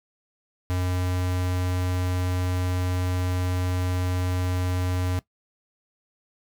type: tone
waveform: square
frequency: 90.8 Hz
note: F#2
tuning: 32 cents flat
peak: -24 dBFS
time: 0.7-5.19 s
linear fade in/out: 0 ms
effects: noise-tail reverb RT60 0.1 s tail -18 dB re dry